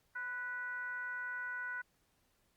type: tone with frequency modulation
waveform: sine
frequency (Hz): 1480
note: F#6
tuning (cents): 0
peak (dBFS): -38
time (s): 0.15-1.82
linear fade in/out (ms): 10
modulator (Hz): 478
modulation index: 0.56
effects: pink hiss -75 dBFS RMS until 2.56 s + Opus 48 kbps